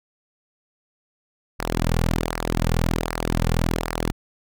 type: tone with flanger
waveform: sawtooth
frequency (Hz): 41.23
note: E1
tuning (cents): +1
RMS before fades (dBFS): -23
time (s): 1.59-4.12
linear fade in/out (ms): 10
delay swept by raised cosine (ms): 0.28 to 3.18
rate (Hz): 1.3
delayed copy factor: -0.75
effects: none